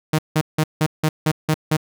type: tone bursts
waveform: sawtooth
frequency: 155.56 Hz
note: D#3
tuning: in tune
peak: -11 dBFS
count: 8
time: 0.13-1.768 s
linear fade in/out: 5 ms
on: 56 ms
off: 170 ms
effects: none